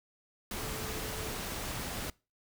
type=tone in noise; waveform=sine; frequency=436.3 Hz; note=A4; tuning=15 cents flat; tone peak=-45 dBFS; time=0.59-1.33 s; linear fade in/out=2 ms; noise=pink; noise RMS=-38 dBFS; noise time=0.51-2.1 s; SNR=-10 dB; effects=noise-tail reverb RT60 0.3 s tail -24 dB re dry